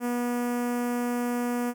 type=tone with notch filter; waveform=sawtooth; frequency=242.4 Hz; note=B3; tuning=32 cents flat; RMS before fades=-28 dBFS; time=0-1.74 s; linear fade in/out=50 ms; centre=3900 Hz; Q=0.61; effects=none